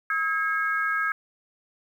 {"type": "tone cluster", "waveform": "sine", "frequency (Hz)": [1283, 1629, 2176], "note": ["E6", "G#6", "C#7"], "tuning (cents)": [-47, -34, -33], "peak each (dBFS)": [-27, -25, -34], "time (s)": [0.1, 1.12], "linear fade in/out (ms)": 2, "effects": ["9-bit"]}